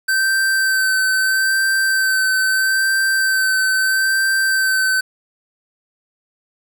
square tone with vibrato, 1547 Hz, G6, 23 cents flat, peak -15 dBFS, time 0.08-5.01 s, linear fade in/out 10 ms, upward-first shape sine, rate 0.77 Hz, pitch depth 19 cents each way, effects 7-bit

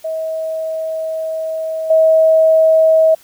sine tone with level steps, 640 Hz, D#5, 49 cents sharp, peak -18 / -7 dBFS, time 0.04-3.15 s, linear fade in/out 10 ms, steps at 1.9 s, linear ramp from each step 5 ms, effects white hiss -47 dBFS RMS until 3.23 s

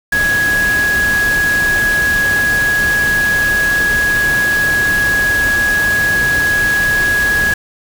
sine tone in noise, 1667 Hz, G#6, 6 cents sharp, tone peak -11 dBFS, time 0.12-7.54 s, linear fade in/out 5 ms, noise pink, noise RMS -22 dBFS, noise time 0.12-7.54 s, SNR +8 dB, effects none

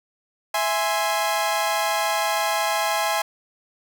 sawtooth chord, E augmented, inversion none, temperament equal, 659.3 / 830.6 / 1046.5 Hz, E5 / G#5 / B#5, 0 / 0 / 0 cents, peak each -22 / -20 / -23 dBFS, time 0.54-3.22 s, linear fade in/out 5 ms, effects none

